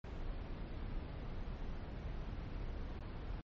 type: noise with dropouts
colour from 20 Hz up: brown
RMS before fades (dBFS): -43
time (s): 0.04-3.41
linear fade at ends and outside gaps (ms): 2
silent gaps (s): 2.991-3.006
effects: low-pass 4000 Hz 12 dB/octave + MP3 32 kbps